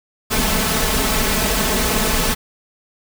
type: noise with comb filter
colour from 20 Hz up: pink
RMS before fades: -18 dBFS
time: 0.3-2.35 s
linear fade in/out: 20 ms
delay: 4.6 ms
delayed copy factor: +0.75
effects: none